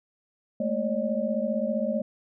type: tone cluster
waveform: sine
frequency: 213 / 228.4 / 552 / 604 Hz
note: G#3 / A#3 / C#5 / D5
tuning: +44 / -35 / -7 / +48 cents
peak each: -30 dBFS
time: 0.6-2.02 s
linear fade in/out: 5 ms
effects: none